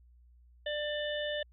harmonic tone, 594 Hz, D5, 20 cents sharp, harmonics 1 / 3 / 5 / 6, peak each -34 / -39 / -41 / -42 dBFS, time 0.66-1.43 s, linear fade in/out 5 ms, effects added 60 Hz sine -57 dBFS peak until 1.52 s

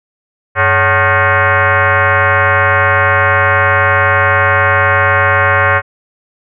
sine tone with frequency modulation, 232.1 Hz, A#3, 7 cents flat, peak -7 dBFS, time 0.55-5.82 s, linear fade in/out 50 ms, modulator 328 Hz, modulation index 5.6, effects none

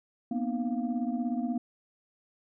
sine tone cluster, 235.4 / 252.1 / 307.4 / 699 Hz, A#3 / B3 / D#4 / F5, +17 / +36 / -21 / +1 cents, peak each -31 / -31 / -38 / -39 dBFS, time 0.31-1.58 s, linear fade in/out 5 ms, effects tanh soft clip ceiling -19 dBFS

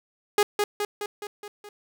sawtooth tone with echo, 413.4 Hz, G#4, 8 cents flat, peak -13 dBFS, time 0.38-0.43 s, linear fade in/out 2 ms, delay 210 ms, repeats 6, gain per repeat -4 dB, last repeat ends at 1.69 s, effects none

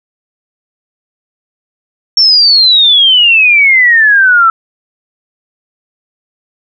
sine exponential sweep, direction down, 5500 to 1316 Hz, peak -3 dBFS, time 2.17-4.5 s, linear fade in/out 2 ms, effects none

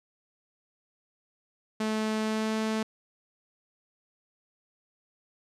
sawtooth tone with pitch glide, 217.3 to 219.1 Hz, A3 to A3, -21 to -7 cents, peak -23 dBFS, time 1.8-2.83 s, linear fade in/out 5 ms, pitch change +14 cents, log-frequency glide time 2.2-2.55 s, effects low-pass 8000 Hz 12 dB/octave

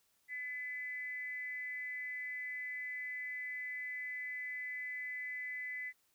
sine tone with frequency modulation, 2010 Hz, B6, 30 cents sharp, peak -39 dBFS, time 0.28-5.93 s, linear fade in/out 50 ms, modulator 274 Hz, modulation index 0.36, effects white hiss -75 dBFS RMS until 6.14 s

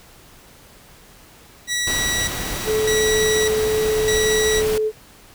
15% pulse tone with tremolo, 1938 Hz, B6, 33 cents flat, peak -14 dBFS, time 1.67-4.63 s, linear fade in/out 50 ms, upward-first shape square, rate 0.83 Hz, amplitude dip 75%
pink noise, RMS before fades -27 dBFS, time 1.87-4.78 s, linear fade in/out 2 ms
sine tone, 432.7 Hz, A4, 29 cents flat, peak -17 dBFS, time 2.65-4.92 s, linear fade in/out 50 ms
effects pink hiss -47 dBFS RMS until 5.34 s

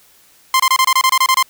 sawtooth tone bursts, 1046.5 Hz, C6, in tune, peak -6 dBFS, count 11, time 0.54-1.427 s, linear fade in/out 2 ms, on 57 ms, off 26 ms, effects white hiss -50 dBFS RMS until 1.49 s

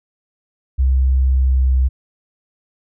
sine tone with pitch glide, 65.41 to 64.66 Hz, C2 to C2, 0 to -20 cents, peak -11 dBFS, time 0.78-1.89 s, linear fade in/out 20 ms, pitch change -20 cents, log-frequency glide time 1.31-1.75 s, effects none

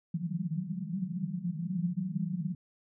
pink band-pass noise, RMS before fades -34 dBFS, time 0.14-2.55 s, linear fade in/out 5 ms, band 160 to 190 Hz, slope 96 dB/octave, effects none

